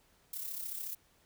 violet noise with amplitude modulation, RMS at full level -38 dBFS, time 0.33-0.95 s, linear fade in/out 5 ms, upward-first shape sine, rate 33.9 Hz, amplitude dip 55%, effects pink hiss -68 dBFS RMS until 1.25 s

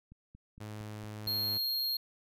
click train, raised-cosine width 5 ms, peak -40 dBFS, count 6, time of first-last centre 0.12-1.269 s, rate 4.35 Hz
sawtooth tone with pitch glide, 106.4 to 105.18 Hz, G#2 to G#2, +42 to +22 cents, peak -37 dBFS, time 0.6-1.58 s, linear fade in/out 10 ms, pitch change -20 cents, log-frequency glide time 1.29-1.35 s
square tone, 4244 Hz, C8, 24 cents sharp, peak -31 dBFS, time 1.27-1.97 s, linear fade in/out 5 ms
effects none

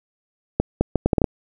accelerating click train, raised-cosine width 2 ms, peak -3 dBFS, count 8, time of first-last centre 0.6-1.242 s, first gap 210 ms, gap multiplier 0.7, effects none

